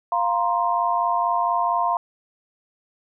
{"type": "chord", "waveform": "sine", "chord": "F suspended fourth", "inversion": "none", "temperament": "equal with one note detuned", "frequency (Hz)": [698.5, 942.1, 1046.5], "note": ["F5", "Bb5", "C6"], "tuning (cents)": [0, 18, 0], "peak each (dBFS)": -23, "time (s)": [0.12, 1.97], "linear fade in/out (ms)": 2, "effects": []}